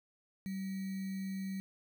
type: tone with sample-and-hold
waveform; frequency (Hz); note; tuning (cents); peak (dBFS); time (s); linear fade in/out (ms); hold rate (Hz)
sine; 192; G3; -36; -36; 0.46-1.6; 0; 2100
effects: none